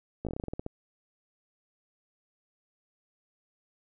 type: slowing click train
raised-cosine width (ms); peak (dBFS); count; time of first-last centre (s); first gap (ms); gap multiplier
2; -21; 12; 0.25-0.664; 17; 1.15
effects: none